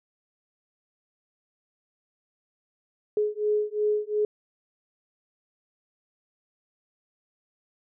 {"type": "beating tone pair", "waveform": "sine", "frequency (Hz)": [420, 422.8], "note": ["G#4", "G#4"], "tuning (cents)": [19, 31], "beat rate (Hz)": 2.8, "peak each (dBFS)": -26, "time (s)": [3.17, 4.25], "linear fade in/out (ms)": 2, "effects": []}